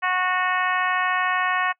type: harmonic tone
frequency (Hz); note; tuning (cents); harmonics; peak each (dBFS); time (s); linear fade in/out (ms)
366.8; F#4; -15; 2 / 3 / 4 / 5 / 6 / 7 / 8; -27 / -24 / -29 / -25 / -32 / -32 / -39; 0.02-1.73; 20
effects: noise-tail reverb RT60 0.1 s tail -24 dB re dry